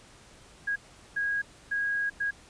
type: tone bursts at uneven times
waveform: sine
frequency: 1643 Hz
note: G#6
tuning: 19 cents flat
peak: -26 dBFS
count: 4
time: 0.67-0.76 / 1.16-1.42 / 1.71-2.1 / 2.2-2.31 s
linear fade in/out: 10 ms
effects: pink hiss -54 dBFS RMS until 2.49 s + resampled to 22050 Hz